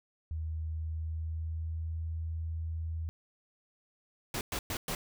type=tone with pitch glide; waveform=sine; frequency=79.4 to 81.12 Hz; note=D#2 to E2; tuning=+36 to -27 cents; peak=-33 dBFS; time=0.31-3.09 s; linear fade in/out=0 ms; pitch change=+37 cents; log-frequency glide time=0.71-1.97 s
type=noise bursts; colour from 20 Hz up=pink; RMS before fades=-35 dBFS; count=4; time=4.34-4.95 s; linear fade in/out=2 ms; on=70 ms; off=110 ms
effects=none